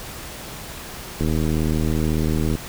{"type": "click train", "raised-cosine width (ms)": 3, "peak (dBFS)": -10, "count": 106, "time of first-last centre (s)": [1.21, 2.553], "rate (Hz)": 78.2, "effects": ["pink hiss -35 dBFS RMS until 2.68 s"]}